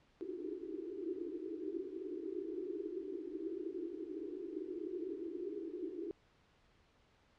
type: band-pass noise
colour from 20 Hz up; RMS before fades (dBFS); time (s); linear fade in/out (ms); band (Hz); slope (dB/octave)
pink; -43; 0.21-6.11; 0; 310 to 410; 96
effects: pink hiss -70 dBFS RMS until 7.38 s + low-pass 4000 Hz 12 dB/octave